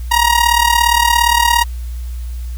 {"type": "tone with amplitude modulation", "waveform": "sawtooth", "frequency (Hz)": 946, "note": "A#5", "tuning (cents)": 25, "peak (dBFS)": -3, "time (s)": [0.11, 1.64], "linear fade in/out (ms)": 10, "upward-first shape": "sine", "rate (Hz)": 37.3, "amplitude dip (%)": 75, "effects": ["added 60 Hz sine -21 dBFS peak until 2.57 s", "white hiss -44 dBFS RMS until 2.57 s"]}